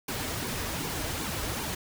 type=noise with flanger; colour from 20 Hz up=pink; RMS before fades=-33 dBFS; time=0.08-1.75 s; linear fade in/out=5 ms; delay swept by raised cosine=1.5 to 5.8 ms; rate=2.6 Hz; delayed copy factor=-0.7; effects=none